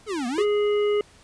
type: exponential two-way sweep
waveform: square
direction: down then up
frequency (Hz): 457.9 to 230.3 to 457.9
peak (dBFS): -26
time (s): 0.06-0.46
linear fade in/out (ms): 50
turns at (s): 0.27
type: harmonic tone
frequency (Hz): 415.3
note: G#4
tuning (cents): 0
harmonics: 1 / 3 / 5 / 7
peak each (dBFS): -19 / -35 / -37 / -38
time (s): 0.38-1.01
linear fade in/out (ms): 2
effects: pink hiss -53 dBFS RMS until 1.23 s + resampled to 22050 Hz